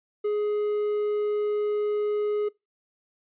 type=tone; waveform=triangle; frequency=418 Hz; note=G#4; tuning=11 cents sharp; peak=-21 dBFS; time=0.24-2.49 s; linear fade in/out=10 ms; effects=noise-tail reverb RT60 0.2 s tail -23 dB re dry + resampled to 8000 Hz